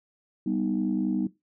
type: chord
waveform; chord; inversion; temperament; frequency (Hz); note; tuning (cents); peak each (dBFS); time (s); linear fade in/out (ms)
sine; G augmented; none; equal; 196 / 246.9 / 311.1; G3 / B3 / D#4; 0 / 0 / 0; -28; 0.46-1.27; 5
effects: noise-tail reverb RT60 0.2 s tail -18 dB re dry + tanh soft clip ceiling -16 dBFS